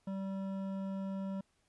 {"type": "tone with hard clipping", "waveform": "sine", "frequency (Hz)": 193.5, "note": "G3", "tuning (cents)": -22, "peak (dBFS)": -38, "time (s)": [0.07, 1.41], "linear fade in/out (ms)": 5, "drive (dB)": 11, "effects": ["pink hiss -75 dBFS RMS until 1.68 s", "resampled to 24000 Hz"]}